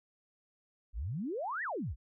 sine exponential two-way sweep, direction up then down, 45.08 to 1975.5 to 46.73 Hz, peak -34 dBFS, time 0.93-1.96 s, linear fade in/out 50 ms, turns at 1.63 s, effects none

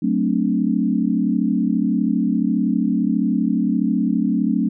sine chord, D dominant seventh, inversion first, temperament equal, 185 / 220 / 261.6 / 293.7 Hz, F#3 / A3 / C4 / D4, 0 / 0 / 0 / 0 cents, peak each -22 / -20 / -22 / -23 dBFS, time 0.02-4.69 s, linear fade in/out 10 ms, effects none

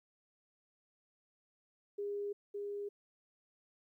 sine tone with echo, 407 Hz, G#4, 35 cents flat, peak -36 dBFS, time 1.98-2.33 s, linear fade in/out 10 ms, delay 560 ms, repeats 1, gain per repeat -2 dB, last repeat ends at 2.89 s, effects 13-bit

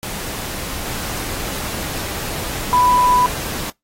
sine tone in noise, 992 Hz, B5, 7 cents sharp, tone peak -11 dBFS, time 2.73-3.26 s, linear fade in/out 0 ms, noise pink, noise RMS -26 dBFS, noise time 0.03-3.7 s, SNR +12 dB, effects noise-tail reverb RT60 0.2 s tail -26 dB re dry + AAC 48 kbps

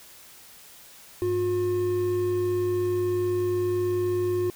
triangle tone pair together, 100.88 / 358.7 Hz, G#2 / F4, -50 / +46 cents, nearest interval octave + minor seventh, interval 2196 cents, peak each -30 / -21 dBFS, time 1.22-4.5 s, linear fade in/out 0 ms, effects white hiss -49 dBFS RMS until 4.55 s

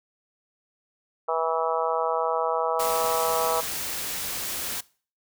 harmonic tone, 162.8 Hz, E3, 21 cents flat, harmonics 3 / 4 / 5 / 6 / 7 / 8, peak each -28 / -29 / -30 / -31 / -31 / -32 dBFS, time 1.28-3.61 s, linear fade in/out 10 ms
white noise, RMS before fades -31 dBFS, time 2.79-4.81 s, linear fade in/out 10 ms
effects noise-tail reverb RT60 0.4 s tail -21 dB re dry

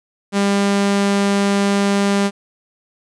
sawtooth tone, 199.9 Hz, G3, 34 cents sharp, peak -10 dBFS, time 0.32-2.31 s, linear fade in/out 50 ms, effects resampled to 22050 Hz + 8-bit

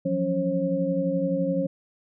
sine tone cluster, 170.6 / 182.3 / 277.5 / 538 Hz, F3 / F#3 / C#4 / C5, -40 / -25 / +2 / +48 cents, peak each -30 / -28 / -28 / -26 dBFS, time 0.05-1.67 s, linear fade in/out 10 ms, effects none

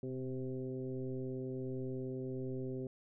sine tone with frequency modulation, 259.3 Hz, C4, 15 cents flat, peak -37 dBFS, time 0.03-2.87 s, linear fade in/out 2 ms, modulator 130 Hz, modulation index 1.5, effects none

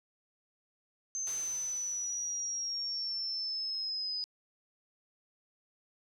sine exponential sweep, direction down, 6272 to 4978 Hz, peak -33 dBFS, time 1.15-4.24 s, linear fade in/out 0 ms
white noise with exponential decay, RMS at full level -44 dBFS, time 1.27-3.39 s, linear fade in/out 0 ms, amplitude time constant 460 ms
effects low-pass 11000 Hz 12 dB/octave

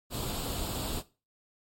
pink noise with comb filter, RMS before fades -34 dBFS, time 0.1-1.03 s, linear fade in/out 50 ms, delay 0.25 ms, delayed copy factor +0.65, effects noise-tail reverb RT60 0.3 s tail -17 dB re dry + MP3 64 kbps

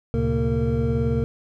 triangle tone cluster, 73.3 / 117.6 / 135.9 / 231.1 / 458.8 Hz, D2 / A#2 / C#3 / A#3 / A#4, -3 / +16 / -34 / -15 / -28 cents, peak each -24 dBFS, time 0.14-1.24 s, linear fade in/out 0 ms, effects none

